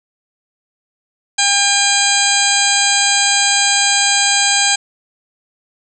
harmonic tone, 804 Hz, G5, 44 cents sharp, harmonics 1 / 2 / 3 / 4 / 5 / 6 / 8 / 9 / 10, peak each -20 / -20 / -20 / -20 / -20 / -20 / -20 / -20 / -20 dBFS, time 1.38-4.76 s, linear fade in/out 10 ms, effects none

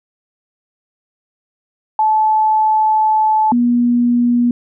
sine tone pair in turn, 867 / 241 Hz, A5 / B3, -26 / -42 cents, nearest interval octave + minor seventh, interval 2216 cents, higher first, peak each -10 dBFS, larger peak neither, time 1.99-3.52 / 3.52-4.51 s, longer first, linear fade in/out 2 ms, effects none

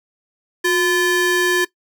square ring-modulated tone, 690 Hz, F5, 21 cents flat, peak -12 dBFS, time 0.64-1.65 s, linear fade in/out 10 ms, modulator 1050 Hz, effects noise-tail reverb RT60 0.1 s tail -18 dB re dry

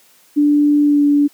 sine tone with pitch glide, 293 to 289.1 Hz, D4 to D4, -4 to -27 cents, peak -9 dBFS, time 0.36-1.28 s, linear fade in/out 20 ms, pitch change -23 cents, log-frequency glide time 0.82-1.03 s, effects white hiss -51 dBFS RMS until 1.33 s + high-pass 150 Hz 12 dB/octave

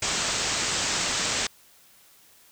white low-pass noise, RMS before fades -27 dBFS, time 0.02-1.47 s, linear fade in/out 5 ms, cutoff 8100 Hz, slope 96 dB/octave, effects white hiss -56 dBFS RMS until 2.51 s

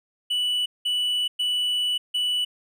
triangle tone bursts at uneven times, 2961 Hz, F#7, 1 cent sharp, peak -20 dBFS, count 4, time 0.3-0.66 / 0.85-1.28 / 1.39-1.98 / 2.14-2.45 s, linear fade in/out 10 ms, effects none

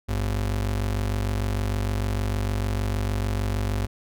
square ring-modulated tone, 77.4 Hz, D#2, 9 cents flat, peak -21 dBFS, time 0.08-3.87 s, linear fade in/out 20 ms, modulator 23.3 Hz, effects none

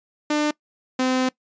sawtooth tone pair in turn, 299.5 / 257.1 Hz, D4 / C4, +34 / -30 cents, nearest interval minor third, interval 264 cents, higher first, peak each -15 dBFS, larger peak neither, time 0.3-0.51 / 0.99-1.29 s, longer second, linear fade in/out 5 ms, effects noise-tail reverb RT60 0.1 s tail -22 dB re dry + resampled to 16000 Hz

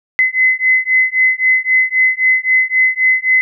sine beating tone pair, 2035 / 2038.8 Hz, C7 / C7, -49 / -45 cents, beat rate 3.8 Hz, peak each -13 dBFS, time 0.19-3.41 s, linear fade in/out 0 ms, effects none

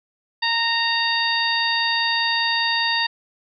harmonic tone, 925 Hz, A#5, 14 cents flat, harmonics 1 / 2 / 3 / 4 / 5, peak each -25 / -23 / -27 / -25 / -25 dBFS, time 0.42-3.07 s, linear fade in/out 10 ms, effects none

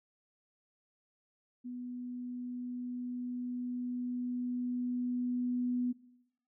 sine tone with level ramp, 246.9 Hz, B3, in tune, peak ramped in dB -39 to -29 dBFS, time 1.64-5.93 s, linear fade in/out 20 ms, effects noise-tail reverb RT60 0.8 s tail -19 dB re dry

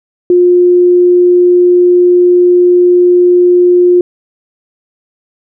sine tone, 355.8 Hz, F4, 32 cents sharp, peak -3 dBFS, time 0.3-4.01 s, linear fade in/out 2 ms, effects none

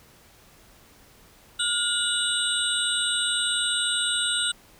sine tone cluster, 1424 / 2938 / 3571 / 3852 / 8280 Hz, F6 / F#7 / A7 / B7 / C9, +33 / -13 / +25 / -44 / -19 cents, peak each -29 dBFS, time 1.59-4.52 s, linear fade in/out 10 ms, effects pink hiss -54 dBFS RMS until 4.79 s

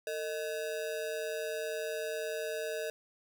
square ring-modulated tone, 536 Hz, C5, 42 cents sharp, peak -32 dBFS, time 0.07-2.9 s, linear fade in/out 0 ms, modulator 85 Hz, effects none

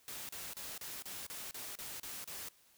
white noise bursts, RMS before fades -45 dBFS, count 10, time 0.08-2.486 s, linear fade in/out 0 ms, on 210 ms, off 34 ms, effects white hiss -67 dBFS RMS until 2.77 s

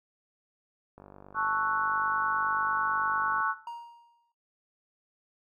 click train, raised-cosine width 1 ms, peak -34 dBFS, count 120, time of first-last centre 0.98-3.404 s, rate 49.1 Hz
sine chord, F# minor seventh, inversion first, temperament equal, 880 / 1108.7 / 1318.5 / 1480 Hz, A5 / C#6 / E6 / F#6, 0 / 0 / 0 / 0 cents, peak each -33 / -29 / -33 / -31 dBFS, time 1.34-3.55 s, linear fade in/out 50 ms
triangle tone with exponential decay, 940 Hz, A#5, 14 cents sharp, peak -32 dBFS, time 3.67-4.32 s, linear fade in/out 2 ms, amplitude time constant 140 ms
effects noise-tail reverb RT60 0.6 s tail -17 dB re dry

